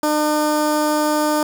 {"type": "tone with notch filter", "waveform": "15% pulse", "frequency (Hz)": 302.1, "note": "D4", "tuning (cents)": 49, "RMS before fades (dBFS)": -18, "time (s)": [0.03, 1.43], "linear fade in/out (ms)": 2, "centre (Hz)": 2800, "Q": 1.4, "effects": []}